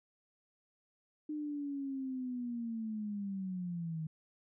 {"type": "linear sweep", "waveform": "sine", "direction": "down", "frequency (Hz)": [304.7, 155.56], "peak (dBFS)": -36, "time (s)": [1.29, 4.07], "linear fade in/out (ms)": 5, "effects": []}